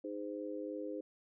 harmonic tone, 103 Hz, G#2, 14 cents flat, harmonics 3 / 4 / 5, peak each -42 / -45 / -43 dBFS, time 0.04-1.01 s, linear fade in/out 5 ms, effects none

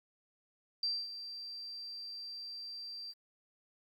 sine tone with ADSR envelope, 4699 Hz, D8, in tune, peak -30 dBFS, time 0.83-3.14 s, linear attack 3 ms, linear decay 240 ms, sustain -12 dB, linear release 39 ms, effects 11-bit

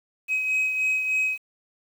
sine beating tone pair, 2536 / 2539.3 Hz, D#7 / D#7, +32 / +35 cents, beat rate 3.3 Hz, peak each -20 / -29 dBFS, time 0.28-1.38 s, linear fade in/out 50 ms, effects tanh soft clip ceiling -19 dBFS + 8-bit

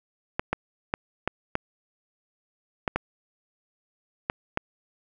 clicks, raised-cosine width 0.5 ms, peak -9 dBFS, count 9, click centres 0.395 / 0.53 / 0.939 / 1.276 / 1.554 / 2.878 / 2.96 / 4.299 / 4.574 s, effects none

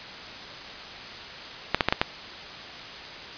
clicks, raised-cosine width 0.3 ms, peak -3 dBFS, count 5, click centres 1.746 / 1.808 / 1.886 / 1.925 / 2.015 s, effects white hiss -39 dBFS RMS until 3.37 s + resampled to 11025 Hz

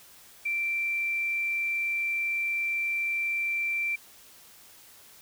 sine tone, 2349 Hz, D7, in tune, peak -26 dBFS, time 0.45-3.96 s, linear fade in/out 10 ms, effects white hiss -53 dBFS RMS until 5.21 s

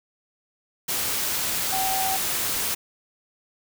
sine tone in noise, 766 Hz, G5, 40 cents flat, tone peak -25 dBFS, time 1.72-2.17 s, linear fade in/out 10 ms, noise white, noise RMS -26 dBFS, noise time 0.88-2.75 s, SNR -2 dB, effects none

